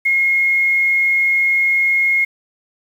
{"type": "tone with quantisation", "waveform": "sine", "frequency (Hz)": 2153, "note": "C7", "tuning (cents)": 49, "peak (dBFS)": -12, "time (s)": [0.05, 2.25], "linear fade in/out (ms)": 10, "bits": 7, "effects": []}